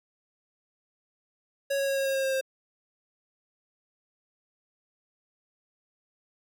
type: tone with pitch steps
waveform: square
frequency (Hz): 554.4 / 550.9 / 547.4 / 543.9 / 540.5 / 537.1 / 533.7 / 530.3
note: C#5 / C#5 / C#5 / C#5 / C#5 / C5 / C5 / C5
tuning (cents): 0 / -11 / -22 / -33 / -44 / +45 / +34 / +23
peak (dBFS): -26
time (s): 1.7-2.412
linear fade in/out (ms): 10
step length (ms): 89
effects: none